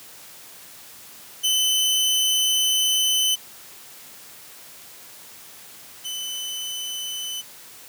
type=tone pair in turn; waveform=sawtooth; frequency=3034 / 3020 Hz; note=F#7 / F#7; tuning=+43 / +35 cents; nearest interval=unison; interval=8 cents; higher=first; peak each=-15 / -25 dBFS; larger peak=first; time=1.43-3.36 / 6.04-7.42 s; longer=first; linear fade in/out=20 ms; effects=white hiss -44 dBFS RMS until 7.88 s + high-pass 80 Hz 12 dB/octave